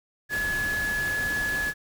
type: tone in noise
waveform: sine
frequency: 1700 Hz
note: G#6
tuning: 40 cents sharp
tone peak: -25 dBFS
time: 0.29-1.74 s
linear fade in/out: 50 ms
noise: pink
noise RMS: -35 dBFS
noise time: 0.29-1.74 s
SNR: +7 dB
effects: none